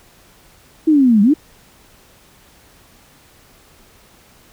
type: linear two-way sweep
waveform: sine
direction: down then up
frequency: 324.6 to 194.7 to 324.6 Hz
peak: -8 dBFS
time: 0.87-1.34 s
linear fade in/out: 10 ms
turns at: 1.22 s
effects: pink hiss -49 dBFS RMS until 4.52 s